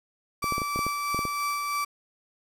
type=tone with tremolo; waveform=35% pulse; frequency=1160 Hz; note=D6; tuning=22 cents flat; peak=-24 dBFS; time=0.42-1.85 s; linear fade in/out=10 ms; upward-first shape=sine; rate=3.1 Hz; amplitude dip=30%
type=clicks; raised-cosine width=2 ms; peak=-19 dBFS; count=10; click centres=0.442 / 0.523 / 0.581 / 0.618 / 0.76 / 0.791 / 0.866 / 1.146 / 1.191 / 1.253 s
effects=resampled to 32000 Hz + 8-bit